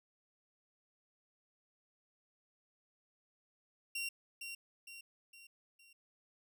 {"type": "tone with echo", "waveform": "sawtooth", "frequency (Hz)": 2751, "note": "F7", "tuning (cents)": -27, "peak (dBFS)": -34, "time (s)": [3.95, 4.09], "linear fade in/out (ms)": 5, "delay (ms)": 460, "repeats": 4, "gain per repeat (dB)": -6, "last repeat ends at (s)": 5.93, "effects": []}